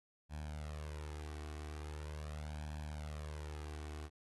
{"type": "tone with flanger", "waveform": "sawtooth", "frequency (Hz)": 75.6, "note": "D#2", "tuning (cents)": -49, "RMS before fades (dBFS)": -45, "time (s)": [0.29, 4.1], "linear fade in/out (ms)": 50, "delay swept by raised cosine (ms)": [1.2, 2.7], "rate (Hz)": 0.41, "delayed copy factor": 0.7, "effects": ["AAC 32 kbps"]}